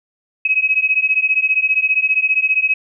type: beating tone pair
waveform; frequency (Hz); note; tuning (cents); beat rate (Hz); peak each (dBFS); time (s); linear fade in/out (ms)
sine; 2542 / 2557; D#7 / D#7; +36 / +47; 15; -16; 0.45-2.74; 5
effects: none